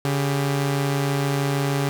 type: tone pair together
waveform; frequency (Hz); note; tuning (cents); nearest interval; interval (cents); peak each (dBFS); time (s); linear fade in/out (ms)
sawtooth; 141.31 / 397.6; C#3 / G4; +34 / +25; octave + tritone; 1791; -17 / -25; 0.05-1.89; 0
effects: none